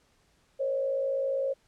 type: tone with frequency modulation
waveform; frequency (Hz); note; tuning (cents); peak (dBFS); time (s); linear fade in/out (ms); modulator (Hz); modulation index
sine; 542; C#5; -39; -26; 0.59-1.54; 20; 55.1; 0.63
effects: pink hiss -67 dBFS RMS until 1.67 s + low-pass 9000 Hz 12 dB/octave

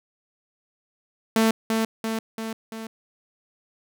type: tone with echo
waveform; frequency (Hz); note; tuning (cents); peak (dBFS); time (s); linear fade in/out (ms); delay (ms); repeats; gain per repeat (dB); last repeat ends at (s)
sawtooth; 223; A3; +23; -13; 1.36-1.51; 2; 340; 4; -4; 2.87
effects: none

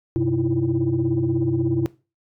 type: tone cluster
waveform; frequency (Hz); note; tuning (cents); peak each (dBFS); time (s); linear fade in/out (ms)
sine; 97.8 / 130.2 / 320.6 / 337.2; G2 / C3 / E4 / E4; -4 / -8 / -48 / +39; -28 / -22 / -25 / -21; 0.16-1.86; 0
effects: noise-tail reverb RT60 0.3 s tail -20 dB re dry + tanh soft clip ceiling -11 dBFS

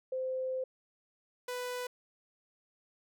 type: tone pair in turn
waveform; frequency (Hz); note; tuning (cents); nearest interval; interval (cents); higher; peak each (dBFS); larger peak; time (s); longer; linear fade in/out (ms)
sine / sawtooth; 518 / 495.8; C5 / B4; -17 / +7; minor second; 76; first; -32 / -32; neither; 0.12-0.64 / 1.48-1.87; first; 5
effects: none

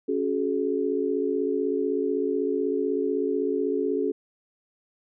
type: chord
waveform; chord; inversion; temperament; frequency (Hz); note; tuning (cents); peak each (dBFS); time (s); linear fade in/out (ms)
sine; C# suspended fourth; none; equal with one note detuned; 277.2 / 370 / 426; C#4 / F#4 / G#4; 0 / 0 / +44; -28 / -28 / -26; 0.08-4.12; 10
effects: none

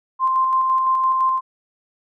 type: tone with tremolo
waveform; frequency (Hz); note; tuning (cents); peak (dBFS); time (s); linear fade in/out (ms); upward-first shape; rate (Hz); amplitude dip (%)
sine; 1046.5; C6; 0; -14; 0.19-1.41; 50; square; 5.9; 25
effects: none

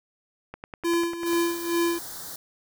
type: click train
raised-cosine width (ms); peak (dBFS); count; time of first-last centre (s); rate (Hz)
0.5; -22; 9; 0.54-1.332; 10.1
type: tone with tremolo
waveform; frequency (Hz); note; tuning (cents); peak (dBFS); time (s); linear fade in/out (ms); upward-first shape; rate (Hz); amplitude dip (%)
square; 340; F4; -46; -21; 0.84-1.99; 10; sine; 2.3; 75
type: band-stop noise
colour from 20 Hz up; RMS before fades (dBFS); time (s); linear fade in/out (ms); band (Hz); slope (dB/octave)
white; -38; 1.26-2.36; 2; 1800 to 3600; 48
effects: none

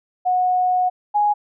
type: tone pair in turn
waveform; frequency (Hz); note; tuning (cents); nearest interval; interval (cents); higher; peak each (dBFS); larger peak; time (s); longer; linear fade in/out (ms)
sine; 731 / 830.4; F#5 / G#5; -21 / 0; major second; 221; second; -15 / -14; second; 0.25-0.9 / 1.14-1.34; first; 20
effects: none

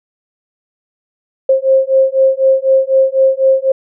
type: beating tone pair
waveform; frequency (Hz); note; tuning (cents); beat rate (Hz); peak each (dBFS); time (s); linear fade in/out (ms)
sine; 530 / 534; C5 / C5; +22 / +35; 4; -11; 1.49-3.72; 5
effects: none

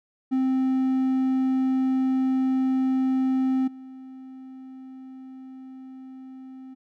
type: tone with level steps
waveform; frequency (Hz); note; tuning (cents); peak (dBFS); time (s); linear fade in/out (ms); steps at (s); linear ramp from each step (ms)
triangle; 261.6; C4; 0; -18 / -37; 0.31-6.75; 20; 3.67; 10
effects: none

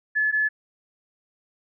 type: tone pair in turn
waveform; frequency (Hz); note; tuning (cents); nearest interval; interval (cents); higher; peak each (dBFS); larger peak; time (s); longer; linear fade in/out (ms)
sine; 1720 / 1720; A6 / A6; -40 / -40; unison; 0; neither; -19; neither; 0.15-0.32 / 0.32-0.49; neither; 20
effects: none

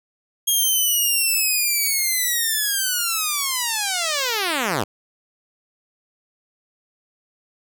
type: linear sweep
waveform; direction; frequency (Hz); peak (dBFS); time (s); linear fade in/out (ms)
5% pulse; down; 3268 to 86.9; -9; 0.47-4.84; 10
effects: none

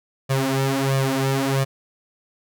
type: tone with flanger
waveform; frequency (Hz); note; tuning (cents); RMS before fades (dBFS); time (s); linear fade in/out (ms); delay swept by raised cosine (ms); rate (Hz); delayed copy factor
sawtooth; 135; C#3; -45; -21; 0.29-1.65; 20; 1.7 to 5.2; 1.5; +0.85
effects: none

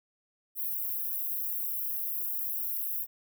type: high-pass noise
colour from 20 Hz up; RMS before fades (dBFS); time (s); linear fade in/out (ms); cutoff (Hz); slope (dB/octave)
white; -33; 0.55-3.07; 50; 12000; 48
effects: none

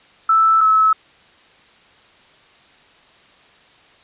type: tone pair in turn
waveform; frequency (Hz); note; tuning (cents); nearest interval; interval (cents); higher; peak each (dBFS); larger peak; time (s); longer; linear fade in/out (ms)
sine; 1318.5 / 1297.3; E6 / E6; 0 / -28; unison; 28; first; -10; neither; 0.29-0.61 / 0.61-0.93; neither; 5
effects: white hiss -50 dBFS RMS until 4.03 s + resampled to 8000 Hz

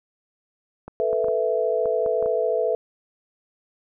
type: clicks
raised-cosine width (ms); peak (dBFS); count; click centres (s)
1; -22; 8; 0.88 / 1.13 / 1.244 / 1.284 / 1.857 / 2.062 / 2.226 / 2.26
type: chord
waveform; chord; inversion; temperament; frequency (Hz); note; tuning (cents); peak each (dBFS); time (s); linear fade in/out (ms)
sine; A suspended second; none; equal; 440 / 493.9 / 659.3; A4 / B4 / E5; 0 / 0 / 0; -24; 1-2.75; 0
effects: none

